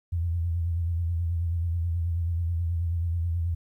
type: tone with vibrato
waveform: sine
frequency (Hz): 84.7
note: E2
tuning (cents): +48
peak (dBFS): -24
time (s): 0.12-3.55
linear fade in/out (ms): 10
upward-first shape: sine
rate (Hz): 9.3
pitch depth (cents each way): 57
effects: 11-bit